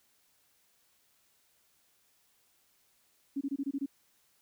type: tone bursts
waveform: sine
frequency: 277.2 Hz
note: C#4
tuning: in tune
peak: -30 dBFS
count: 7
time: 3.36-3.861 s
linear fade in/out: 10 ms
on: 51 ms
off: 24 ms
effects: white hiss -70 dBFS RMS until 4.41 s